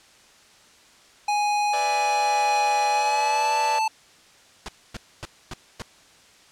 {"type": "tone with pitch glide", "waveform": "square", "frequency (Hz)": [830, 879.4], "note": ["G#5", "A5"], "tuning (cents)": [-1, -1], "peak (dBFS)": -21, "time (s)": [1.28, 3.88], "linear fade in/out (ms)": 5, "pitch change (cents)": 100, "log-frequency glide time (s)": [2.89, 3.54]}
{"type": "chord", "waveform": "sawtooth", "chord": "E dominant seventh", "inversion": "second", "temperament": "equal", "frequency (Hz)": [493.9, 587.3, 659.3, 830.6], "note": ["B4", "D5", "E5", "G#5"], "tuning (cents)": [0, 0, 0, 0], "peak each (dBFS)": [-32, -27, -32, -32], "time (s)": [1.73, 3.79], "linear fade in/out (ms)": 5}
{"type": "noise bursts", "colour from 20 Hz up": "pink", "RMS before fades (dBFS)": -33, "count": 5, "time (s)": [4.66, 5.82], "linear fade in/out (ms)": 0, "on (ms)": 24, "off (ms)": 260}
{"effects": ["white hiss -53 dBFS RMS until 6.51 s", "low-pass 7000 Hz 12 dB/octave"]}